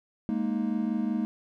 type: chord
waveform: triangle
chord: Ab suspended second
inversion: none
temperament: equal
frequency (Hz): 207.7 / 233.1 / 311.1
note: Ab3 / Bb3 / Eb4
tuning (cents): 0 / 0 / 0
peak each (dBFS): -28 / -27 / -31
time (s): 0.29-1.25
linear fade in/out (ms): 0
effects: none